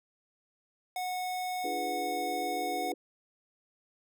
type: tone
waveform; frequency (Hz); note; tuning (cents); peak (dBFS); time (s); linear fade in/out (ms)
square; 733; F#5; -16; -33; 0.96-2.92; 2
type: chord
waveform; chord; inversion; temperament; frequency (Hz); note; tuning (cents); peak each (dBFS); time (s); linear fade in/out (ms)
sine; D diminished seventh; none; equal with one note detuned; 293.7 / 340.9 / 415.3 / 493.9; D4 / F4 / Ab4 / Cb5; 0 / -42 / 0 / 0; -40; 1.64-2.94; 5
effects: none

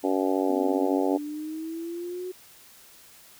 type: harmonic tone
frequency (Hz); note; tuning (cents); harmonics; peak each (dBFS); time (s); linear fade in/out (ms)
94.6; F#2; +39; 3 / 4 / 5 / 6 / 7 / 8 / 9; -26 / -28 / -30 / -32 / -33 / -34 / -35; 0.03-1.18; 20
type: exponential sweep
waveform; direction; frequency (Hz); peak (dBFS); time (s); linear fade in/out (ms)
sine; up; 252.8 to 370; -31; 0.49-2.32; 10
effects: white hiss -52 dBFS RMS until 3.39 s

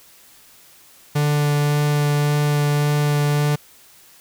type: tone with vibrato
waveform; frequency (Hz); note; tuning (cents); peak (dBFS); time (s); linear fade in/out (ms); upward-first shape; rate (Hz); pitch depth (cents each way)
45% pulse; 146.83; D3; 0; -16; 1.15-3.56; 10; sine; 1.8; 8
effects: white hiss -49 dBFS RMS until 4.2 s

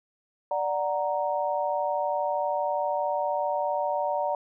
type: chord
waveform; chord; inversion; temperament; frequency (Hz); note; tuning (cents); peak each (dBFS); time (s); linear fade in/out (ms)
sine; D augmented; none; equal; 587.3 / 740 / 932.3; D5 / F#5 / A#5; 0 / 0 / 0; -28 / -30 / -29; 0.51-4.35; 2
effects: none

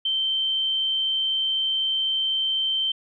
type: tone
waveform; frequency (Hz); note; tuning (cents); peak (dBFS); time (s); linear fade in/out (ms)
sine; 3114; G7; -12; -21; 0.05-2.92; 5
effects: none

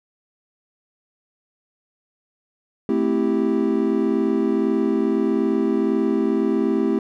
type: chord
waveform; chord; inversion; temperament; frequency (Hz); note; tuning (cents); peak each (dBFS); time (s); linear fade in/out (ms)
triangle; A minor seventh; none; equal; 220 / 261.6 / 329.6 / 392; A3 / C4 / E4 / G4; 0 / 0 / 0 / 0; -21; 2.89-6.99; 2
effects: none

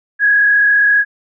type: tone with frequency modulation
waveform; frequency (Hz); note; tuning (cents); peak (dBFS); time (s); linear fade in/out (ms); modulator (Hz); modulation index
sine; 1661.2; G#6; 0; -8; 0.19-1.05; 50; 35; 0.83
effects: none

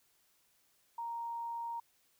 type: tone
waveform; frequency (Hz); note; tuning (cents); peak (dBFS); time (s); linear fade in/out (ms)
sine; 932.3; A#5; 0; -37; 0.98-1.8; 5
effects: white hiss -72 dBFS RMS until 2.19 s

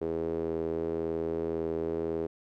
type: tone with band-pass filter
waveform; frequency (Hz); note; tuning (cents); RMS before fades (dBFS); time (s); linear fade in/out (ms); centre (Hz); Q
sawtooth; 81.9; E2; -11; -32; 0.01-2.27; 10; 410; 4.4
effects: none

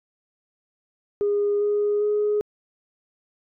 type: tone with pitch steps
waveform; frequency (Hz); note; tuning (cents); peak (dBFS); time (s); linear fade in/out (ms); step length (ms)
sine; 409.5 / 413.8 / 418.1; G#4 / G#4 / G#4; -24 / -6 / +12; -18; 1.21-2.41; 0; 400
effects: tanh soft clip ceiling -15 dBFS

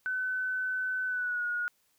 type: tone with pitch glide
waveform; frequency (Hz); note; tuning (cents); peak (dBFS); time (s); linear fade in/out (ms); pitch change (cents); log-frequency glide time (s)
sine; 1512 to 1444.6; F#6 to F#6; +37 to -42; -29; 0.06-1.68; 0; -79; 1.06-1.45
effects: white hiss -71 dBFS RMS until 1.98 s

